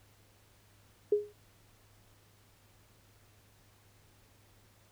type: tone with exponential decay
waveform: sine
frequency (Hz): 415.3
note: G#4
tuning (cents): 0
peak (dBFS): -20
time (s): 1.12-1.33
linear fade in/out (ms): 5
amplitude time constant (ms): 45
effects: added 102 Hz sine -65 dBFS peak until 4.91 s + pink hiss -65 dBFS RMS until 4.91 s